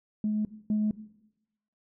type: tone pair in turn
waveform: sine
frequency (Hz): 212.6 / 212.6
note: G#3 / G#3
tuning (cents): +41 / +41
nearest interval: unison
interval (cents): 0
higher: neither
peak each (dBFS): -24 / -22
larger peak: second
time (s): 0.24-0.45 / 0.7-0.91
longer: neither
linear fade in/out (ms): 2
effects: noise-tail reverb RT60 0.9 s tail -17 dB re dry + tanh soft clip ceiling -20 dBFS